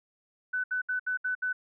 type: tone bursts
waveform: sine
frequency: 1500 Hz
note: F#6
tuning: 23 cents sharp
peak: -27 dBFS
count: 6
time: 0.53-1.53 s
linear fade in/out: 10 ms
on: 110 ms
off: 68 ms
effects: none